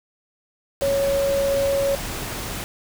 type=tone in noise; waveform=sine; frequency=554.4 Hz; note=C#5; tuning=in tune; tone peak=-18 dBFS; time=0.82-1.95 s; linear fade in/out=0 ms; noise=pink; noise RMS=-30 dBFS; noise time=0.81-2.64 s; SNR=+9 dB; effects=none